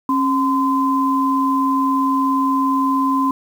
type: tone pair together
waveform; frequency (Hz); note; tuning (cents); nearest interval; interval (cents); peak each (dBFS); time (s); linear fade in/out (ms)
sine; 271.7 / 1027; C#4 / C6; -35 / -33; octave + major seventh; 2302; -17; 0.09-3.31; 2
effects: 7-bit